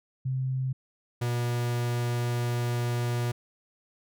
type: tone pair in turn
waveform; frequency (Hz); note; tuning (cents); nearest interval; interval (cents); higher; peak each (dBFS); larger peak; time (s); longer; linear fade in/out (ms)
sine / 45% pulse; 130.81 / 120.45; C3 / B2; 0 / -43; minor second; 143; first; -26; neither; 0.25-0.73 / 1.21-3.32; second; 10
effects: none